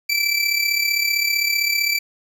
25% pulse tone with amplitude modulation, 2328 Hz, D7, 16 cents flat, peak -11 dBFS, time 0.09-1.99 s, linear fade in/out 10 ms, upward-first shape sine, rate 35.5 Hz, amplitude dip 60%, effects none

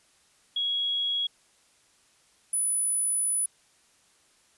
sine tone pair in turn, 3322 / 9955 Hz, G#7 / D#9, 0 / 0 cents, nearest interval octave + perfect fifth, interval 1900 cents, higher second, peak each -25 / -23 dBFS, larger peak second, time 0.56-1.27 / 2.53-3.46 s, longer second, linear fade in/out 5 ms, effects white hiss -63 dBFS RMS until 4.57 s + resampled to 24000 Hz

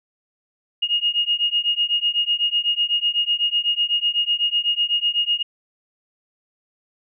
sine beating tone pair, 2855 / 2863 Hz, F7 / F7, +37 / +42 cents, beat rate 8 Hz, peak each -21 dBFS, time 0.82-5.43 s, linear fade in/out 10 ms, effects none

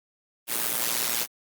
white noise with amplitude modulation, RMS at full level -23 dBFS, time 0.47-1.27 s, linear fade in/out 50 ms, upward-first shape sine, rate 117 Hz, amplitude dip 85%, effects high-pass 150 Hz 12 dB/octave + Opus 32 kbps

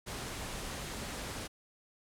pink low-pass noise, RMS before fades -41 dBFS, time 0.06-1.48 s, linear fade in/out 20 ms, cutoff 11000 Hz, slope 24 dB/octave, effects none

